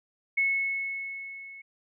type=tone with level ramp; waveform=sine; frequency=2195 Hz; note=C#7; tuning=18 cents flat; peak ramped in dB=-21 to -43 dBFS; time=0.37-1.62 s; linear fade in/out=10 ms; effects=none